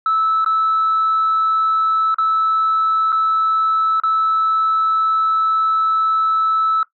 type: tone with dropouts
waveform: sine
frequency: 1309 Hz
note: E6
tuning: 13 cents flat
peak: -12 dBFS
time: 0.06-6.83 s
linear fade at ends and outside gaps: 2 ms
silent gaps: 0.446-0.461 / 2.144-2.184 / 3.121-3.126 / 4-4.035 s
effects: noise-tail reverb RT60 0.1 s tail -17 dB re dry + tanh soft clip ceiling -10 dBFS